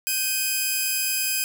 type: tone pair together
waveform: 5% pulse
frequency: 1568 / 2503 Hz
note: G6 / D#7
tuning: 0 / +10 cents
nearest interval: minor sixth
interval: 810 cents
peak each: -19 / -14 dBFS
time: 0.07-1.44 s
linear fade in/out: 0 ms
effects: 8-bit